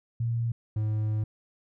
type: tone pair in turn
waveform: sine / triangle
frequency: 116.7 / 107.6 Hz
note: A#2 / A2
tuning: +2 / -38 cents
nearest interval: minor second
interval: 140 cents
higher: first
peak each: -25 / -23 dBFS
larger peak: second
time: 0.2-0.52 / 0.76-1.24 s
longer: second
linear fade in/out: 5 ms
effects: none